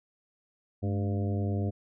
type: harmonic tone with a mistuned harmonic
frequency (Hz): 99.9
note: G2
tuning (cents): +33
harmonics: 1 / 2 / 3 / 4 / 5 / 6 / 7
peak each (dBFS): -28 / -34 / -38 / -40 / -42 / -44 / -45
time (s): 0.82-1.71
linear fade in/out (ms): 20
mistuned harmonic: 2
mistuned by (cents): +92
effects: none